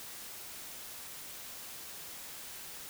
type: silence
effects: white hiss -46 dBFS RMS until 2.89 s